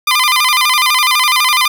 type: tone with vibrato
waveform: 15% pulse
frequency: 1108.7 Hz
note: C#6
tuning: in tune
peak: -3 dBFS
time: 0.07-1.68 s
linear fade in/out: 5 ms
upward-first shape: square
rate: 12 Hz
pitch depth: 140 cents each way
effects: none